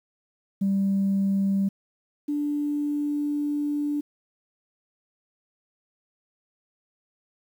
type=tone pair in turn; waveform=sine; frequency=196 / 292.7 Hz; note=G3 / D4; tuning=0 / -6 cents; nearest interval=perfect fifth; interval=694 cents; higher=second; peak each=-19 / -23 dBFS; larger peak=first; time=0.61-1.69 / 2.28-4.01 s; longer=second; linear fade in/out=10 ms; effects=tanh soft clip ceiling -17 dBFS + 9-bit